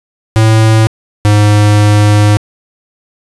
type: tone pair in turn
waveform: square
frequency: 110.6 / 104.39 Hz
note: A2 / G#2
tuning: +9 / +9 cents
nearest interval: minor second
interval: 100 cents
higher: first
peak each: -5 dBFS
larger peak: neither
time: 0.36-0.87 / 1.25-2.37 s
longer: second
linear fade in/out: 0 ms
effects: resampled to 24000 Hz + 7-bit